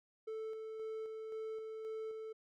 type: tone with tremolo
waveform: triangle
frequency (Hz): 440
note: A4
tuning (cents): 0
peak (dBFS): -38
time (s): 0.27-2.33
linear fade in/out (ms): 10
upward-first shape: square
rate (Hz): 1.9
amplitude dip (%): 30
effects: none